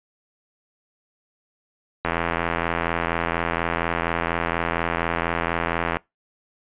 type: click train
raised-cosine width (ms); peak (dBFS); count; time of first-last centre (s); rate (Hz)
0.5; -7; 331; 2.05-5.969; 84.2
effects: noise-tail reverb RT60 0.2 s tail -24 dB re dry + resampled to 8000 Hz